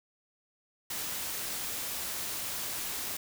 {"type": "noise", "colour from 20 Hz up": "white", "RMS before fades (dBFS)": -36, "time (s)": [0.9, 3.17], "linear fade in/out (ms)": 5, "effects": []}